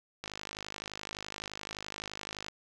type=click train; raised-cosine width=0.2 ms; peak=-21 dBFS; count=117; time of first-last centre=0.24-2.484 s; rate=51.7 Hz; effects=none